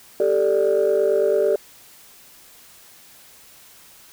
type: chord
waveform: sine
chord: G suspended second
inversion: none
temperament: just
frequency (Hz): 392 / 441 / 588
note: G4 / A4 / D5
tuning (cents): 0 / +4 / +2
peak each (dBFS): -19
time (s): 0.2-1.56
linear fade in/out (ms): 2
effects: tanh soft clip ceiling -10 dBFS + white hiss -48 dBFS RMS until 4.12 s